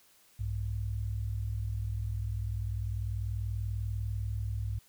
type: tone pair together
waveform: sine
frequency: 62.4 / 102.7 Hz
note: B1 / G#2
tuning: +19 / -19 cents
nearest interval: major sixth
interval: 862 cents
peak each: -35 / -33 dBFS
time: 0.39-4.79 s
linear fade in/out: 10 ms
effects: white hiss -63 dBFS RMS until 4.88 s